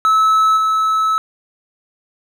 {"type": "tone with level steps", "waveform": "triangle", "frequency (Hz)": 1300, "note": "E6", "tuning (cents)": -24, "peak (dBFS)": [-8, -11], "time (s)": [0.05, 1.18], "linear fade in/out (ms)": 0, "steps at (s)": 0.56, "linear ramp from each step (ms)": 20, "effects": []}